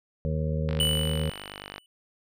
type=harmonic tone; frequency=77.78 Hz; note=D#2; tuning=in tune; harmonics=1 / 2 / 3 / 5 / 6 / 7; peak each=-29 / -28 / -37 / -43 / -37 / -36 dBFS; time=0.25-1.3 s; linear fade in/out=0 ms
type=click train; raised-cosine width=0.3 ms; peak=-20 dBFS; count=55; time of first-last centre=0.69-1.781 s; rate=49.5 Hz
type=tone with exponential decay; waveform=square; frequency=2971 Hz; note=F#7; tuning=6 cents sharp; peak=-22 dBFS; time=0.8-1.86 s; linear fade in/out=1 ms; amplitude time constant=230 ms
effects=none